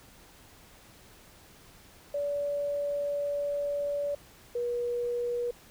sine tone pair in turn, 575 / 481.3 Hz, D5 / B4, -37 / -45 cents, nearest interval minor third, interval 308 cents, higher first, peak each -28 dBFS, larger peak neither, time 2.14-4.15 / 4.55-5.51 s, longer first, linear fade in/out 5 ms, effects pink hiss -55 dBFS RMS until 5.7 s

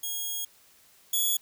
5% pulse tone pair in turn, 3300 / 3383 Hz, G#7 / G#7, -12 / +31 cents, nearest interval unison, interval 43 cents, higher second, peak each -22 / -16 dBFS, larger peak second, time 0.03-0.45 / 1.13-1.37 s, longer first, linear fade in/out 5 ms, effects white hiss -59 dBFS RMS until 1.41 s

